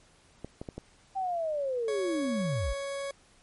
clicks, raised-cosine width 2 ms, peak -24 dBFS, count 4, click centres 0.446 / 0.615 / 0.688 / 0.78 s
sine linear sweep, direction down, 784 to 39 Hz, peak -28 dBFS, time 1.15-2.74 s, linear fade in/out 20 ms
40% pulse tone, 556 Hz, C#5, 5 cents sharp, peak -32 dBFS, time 1.88-3.11 s, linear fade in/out 2 ms
effects pink hiss -61 dBFS RMS until 3.42 s + MP3 48 kbps

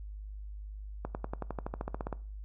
accelerating click train, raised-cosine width 1 ms, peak -21 dBFS, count 15, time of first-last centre 1.05-2.127 s, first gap 99 ms, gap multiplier 0.96, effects noise-tail reverb RT60 0.4 s tail -20 dB re dry + added 51 Hz sine -40 dBFS peak until 2.44 s

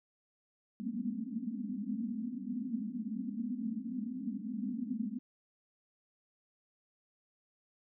white band-pass noise, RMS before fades -38 dBFS, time 0.8-5.19 s, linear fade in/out 0 ms, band 200 to 260 Hz, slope 96 dB/octave, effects none

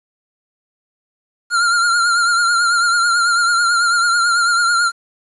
square tone with vibrato, 1396.9 Hz, F6, in tune, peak -13 dBFS, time 1.5-4.92 s, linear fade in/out 50 ms, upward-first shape triangle, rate 9.1 Hz, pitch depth 56 cents each way, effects resampled to 24000 Hz + 8-bit

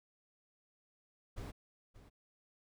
brown noise with echo, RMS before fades -44 dBFS, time 1.36-1.52 s, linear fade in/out 20 ms, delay 580 ms, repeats 1, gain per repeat -14 dB, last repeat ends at 2.1 s, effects none

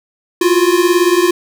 square beating tone pair, 343.4 / 361.4 Hz, F4 / F#4, -29 / -41 cents, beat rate 18 Hz, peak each -13 dBFS, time 0.41-1.31 s, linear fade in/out 5 ms, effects none

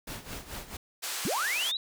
pink noise with tremolo, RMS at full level -38 dBFS, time 0.07-0.77 s, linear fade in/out 5 ms, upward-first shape sine, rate 4.6 Hz, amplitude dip 75%
white band-pass noise, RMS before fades -35 dBFS, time 1.02-1.72 s, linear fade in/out 20 ms, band 600 to 9600 Hz, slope 12 dB/octave
sine linear sweep, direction up, 125.8 to 4000 Hz, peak -28 dBFS, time 1.25-1.77 s, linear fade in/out 2 ms
effects none

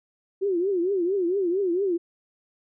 sine tone with vibrato, 370 Hz, F#4, in tune, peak -21 dBFS, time 0.41-1.98 s, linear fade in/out 20 ms, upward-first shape triangle, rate 4.4 Hz, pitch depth 190 cents each way, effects none

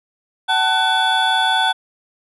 triangle tone cluster, 757 / 882 / 1497 / 3444 Hz, F#5 / A5 / F#6 / A7, +39 / +4 / +20 / -38 cents, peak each -18 dBFS, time 0.48-1.73 s, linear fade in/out 20 ms, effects resampled to 32000 Hz

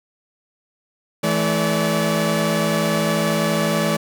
sawtooth tone cluster, 163.7 / 215.3 / 576 Hz, E3 / A3 / D5, -12 / -37 / -34 cents, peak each -18 dBFS, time 1.23-3.97 s, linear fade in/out 10 ms, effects none

